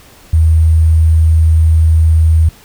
sine tone with sample-and-hold, 80.3 Hz, E2, 45 cents flat, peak -5 dBFS, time 0.33-2.49 s, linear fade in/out 5 ms, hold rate 8820 Hz, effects pink hiss -41 dBFS RMS until 2.64 s

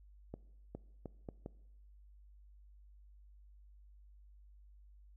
accelerating click train, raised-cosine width 2 ms, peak -30 dBFS, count 5, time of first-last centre 0.34-1.461 s, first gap 410 ms, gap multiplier 0.75, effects noise-tail reverb RT60 0.9 s tail -21 dB re dry + added 50 Hz sine -57 dBFS peak until 5.16 s

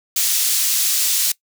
pink high-pass noise, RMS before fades -18 dBFS, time 0.16-1.32 s, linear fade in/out 5 ms, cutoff 4900 Hz, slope 12 dB/octave, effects noise-tail reverb RT60 0.1 s tail -21 dB re dry

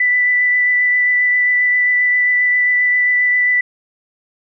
sine tone with vibrato, 1982 Hz, B6, 6 cents sharp, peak -11 dBFS, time 0-3.61 s, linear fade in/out 5 ms, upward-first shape triangle, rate 7.5 Hz, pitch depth 12 cents each way, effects none

